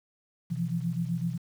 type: tone cluster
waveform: sine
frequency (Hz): 126.7 / 166.9 / 174.8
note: B2 / E3 / F3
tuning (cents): +45 / +22 / +2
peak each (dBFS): -34 / -30 / -33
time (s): 0.5-1.38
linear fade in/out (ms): 20
effects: 9-bit